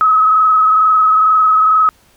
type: tone with frequency modulation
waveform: sine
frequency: 1278 Hz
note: D#6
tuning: 46 cents sharp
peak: -7 dBFS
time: 0.01-1.89 s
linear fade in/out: 0 ms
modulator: 22.2 Hz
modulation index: 0.99
effects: pink hiss -51 dBFS RMS until 2.16 s